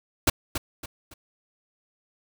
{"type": "noise with echo", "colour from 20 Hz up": "pink", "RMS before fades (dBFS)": -19, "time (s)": [0.27, 0.3], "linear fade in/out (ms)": 5, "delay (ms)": 280, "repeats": 3, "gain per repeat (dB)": -9, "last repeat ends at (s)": 1.14, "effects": []}